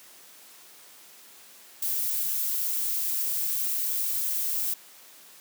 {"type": "noise", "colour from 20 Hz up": "violet", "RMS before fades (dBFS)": -28, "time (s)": [1.82, 4.74], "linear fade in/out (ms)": 5, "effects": ["white hiss -51 dBFS RMS until 5.4 s", "high-pass 200 Hz 12 dB/octave"]}